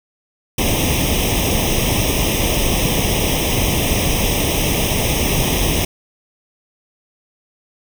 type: noise with comb filter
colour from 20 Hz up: pink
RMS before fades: -17 dBFS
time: 0.58-5.85 s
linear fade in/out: 5 ms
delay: 0.34 ms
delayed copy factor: +0.9
effects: none